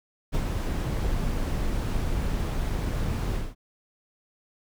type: noise with ADSR envelope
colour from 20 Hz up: brown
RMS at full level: -24 dBFS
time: 0.32-3.55 s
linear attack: 30 ms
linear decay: 68 ms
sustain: -3 dB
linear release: 200 ms
effects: none